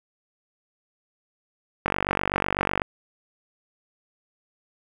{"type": "click train", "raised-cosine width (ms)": 0.5, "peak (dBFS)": -7, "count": 47, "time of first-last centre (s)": [1.86, 2.818], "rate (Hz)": 48, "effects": ["7-bit"]}